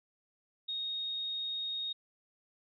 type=tone; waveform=sine; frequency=3729 Hz; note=A#7; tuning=in tune; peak=-34 dBFS; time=0.68-1.93 s; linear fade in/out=10 ms; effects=none